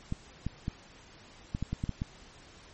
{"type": "clicks", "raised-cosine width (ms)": 5, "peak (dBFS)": -19, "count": 9, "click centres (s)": [0.124, 0.466, 0.681, 1.549, 1.626, 1.73, 1.839, 1.893, 2.019], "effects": ["pink hiss -54 dBFS RMS until 2.73 s", "MP3 32 kbps"]}